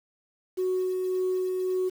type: tone with tremolo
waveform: sine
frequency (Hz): 370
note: F#4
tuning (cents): 0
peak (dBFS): -22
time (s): 0.57-1.9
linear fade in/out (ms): 20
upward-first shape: sine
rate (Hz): 1.8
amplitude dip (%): 30
effects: tanh soft clip ceiling -21 dBFS + 8-bit